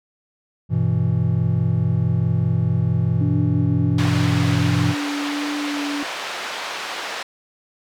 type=chord; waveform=triangle; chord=E minor; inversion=first; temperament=just; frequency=98.89 / 123.61 / 164.81 Hz; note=G2 / B2 / E3; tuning=+16 / +2 / 0 cents; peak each=-20 / -18 / -19 dBFS; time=0.69-4.95 s; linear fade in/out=50 ms
type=tone with vibrato; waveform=sine; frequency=290.5 Hz; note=D4; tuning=19 cents flat; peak=-23 dBFS; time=3.21-6.03 s; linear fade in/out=2 ms; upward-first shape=sine; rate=1.4 Hz; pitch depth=13 cents each way
type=band-pass noise; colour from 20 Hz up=pink; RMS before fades=-29 dBFS; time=3.98-7.23 s; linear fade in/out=5 ms; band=710 to 4300 Hz; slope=12 dB/octave
effects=none